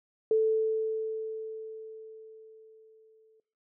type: tone with exponential decay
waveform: sine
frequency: 440 Hz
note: A4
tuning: in tune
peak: -20 dBFS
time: 0.31-3.4 s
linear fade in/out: 2 ms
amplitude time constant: 670 ms
effects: noise-tail reverb RT60 0.6 s tail -19 dB re dry